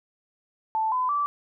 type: tone with pitch steps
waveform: sine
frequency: 880 / 1010.9 / 1161.2 Hz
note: A5 / B5 / D6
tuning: 0 / +40 / -20 cents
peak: -22 dBFS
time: 0.75-1.26 s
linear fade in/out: 0 ms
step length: 170 ms
effects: none